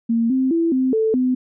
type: tone with pitch steps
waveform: sine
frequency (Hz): 230.2 / 261.6 / 332.9 / 259.7 / 441.2 / 254.3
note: A#3 / C4 / E4 / C4 / A4 / C4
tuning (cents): -22 / 0 / +17 / -13 / +5 / -49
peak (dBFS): -15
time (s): 0.09-1.35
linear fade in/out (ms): 10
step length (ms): 210
effects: none